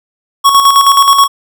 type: tone with tremolo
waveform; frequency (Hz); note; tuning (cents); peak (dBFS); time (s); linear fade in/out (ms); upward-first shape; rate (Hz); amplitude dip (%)
square; 1108.7; C#6; 0; -3; 0.44-1.28; 20; square; 9.4; 50
effects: none